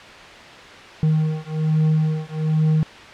triangle beating tone pair, 155.56 / 156.76 Hz, D#3 / D#3, 0 / +13 cents, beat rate 1.2 Hz, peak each -18 dBFS, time 1.03-2.83 s, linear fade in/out 0 ms, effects white hiss -39 dBFS RMS until 3.13 s + low-pass 3000 Hz 12 dB/octave

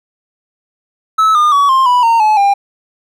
triangle tone with pitch steps, 1300 / 1212.9 / 1131.7 / 1055.9 / 985.2 / 919.2 / 857.7 / 800.2 Hz, E6 / D#6 / C#6 / C6 / B5 / A#5 / A5 / G5, -24 / -45 / +35 / +15 / -5 / -25 / -44 / +35 cents, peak -5 dBFS, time 1.18-2.54 s, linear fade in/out 10 ms, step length 170 ms, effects none

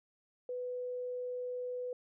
sine tone, 496.9 Hz, B4, 11 cents sharp, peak -36 dBFS, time 0.49-1.93 s, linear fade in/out 2 ms, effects none

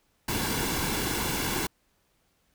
pink noise with comb filter, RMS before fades -29 dBFS, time 0.28-1.67 s, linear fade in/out 5 ms, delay 1.6 ms, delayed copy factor -0.55, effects pink hiss -70 dBFS RMS until 2.54 s

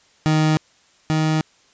30% pulse tone pair in turn, 155.56 / 156.64 Hz, D#3 / D#3, 0 / +12 cents, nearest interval unison, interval 12 cents, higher second, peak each -12 / -14 dBFS, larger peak first, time 0.26-0.57 / 1.1-1.41 s, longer neither, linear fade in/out 0 ms, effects white hiss -56 dBFS RMS until 1.73 s + resampled to 16000 Hz

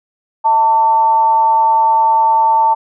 sine tone with amplitude modulation, 895 Hz, A5, 29 cents sharp, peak -6 dBFS, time 0.44-2.75 s, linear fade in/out 20 ms, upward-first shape sine, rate 253 Hz, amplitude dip 45%, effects none

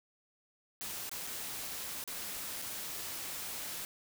white noise with dropouts, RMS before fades -41 dBFS, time 0.81-3.85 s, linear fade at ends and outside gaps 0 ms, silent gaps 1.094-1.115 / 1.268-1.272 / 2.039-2.076 / 2.617-2.622 s, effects none

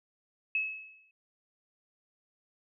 sine tone with exponential decay, 2584 Hz, E7, 35 cents flat, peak -25 dBFS, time 0.55-1.11 s, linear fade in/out 2 ms, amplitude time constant 120 ms, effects none

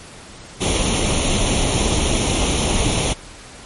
pink noise with comb filter, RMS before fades -18 dBFS, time 0.6-3.14 s, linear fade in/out 20 ms, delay 0.31 ms, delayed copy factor +0.7, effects pink hiss -39 dBFS RMS until 3.65 s + MP3 48 kbps

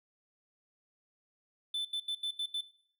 triangle tone bursts at uneven times, 3520 Hz, A7, in tune, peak -30 dBFS, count 6, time 1.74-1.85 / 1.93-2 / 2.08-2.15 / 2.23-2.31 / 2.39-2.46 / 2.54-2.61 s, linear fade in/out 5 ms, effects noise-tail reverb RT60 0.6 s tail -18 dB re dry

